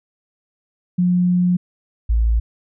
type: tone pair in turn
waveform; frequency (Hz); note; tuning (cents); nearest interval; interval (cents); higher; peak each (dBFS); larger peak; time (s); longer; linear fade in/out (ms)
sine; 178.8 / 56.32; F3 / A1; +41 / +41; octave + minor sixth; 2000; first; -13; neither; 0.98-1.57 / 2.09-2.4; first; 10
effects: none